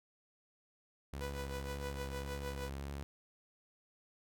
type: tone with vibrato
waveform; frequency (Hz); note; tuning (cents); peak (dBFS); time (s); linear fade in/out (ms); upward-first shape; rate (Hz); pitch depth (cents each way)
sawtooth; 69.3; C#2; 0; -37; 1.13-3.03; 0; sine; 1.8; 27
type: tone with tremolo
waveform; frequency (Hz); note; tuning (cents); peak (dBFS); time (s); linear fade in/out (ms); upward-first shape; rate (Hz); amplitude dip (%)
sawtooth; 493.9; B4; 0; -36; 1.21-2.69; 0; triangle; 6.5; 85
effects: none